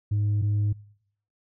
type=tone pair in turn; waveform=sine; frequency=103.83 / 103.83 Hz; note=G#2 / G#2; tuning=0 / 0 cents; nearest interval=unison; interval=0 cents; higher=neither; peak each=-19 dBFS; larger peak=neither; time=0.11-0.42 / 0.42-0.73 s; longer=neither; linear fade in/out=10 ms; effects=noise-tail reverb RT60 0.7 s tail -25 dB re dry + tanh soft clip ceiling -20 dBFS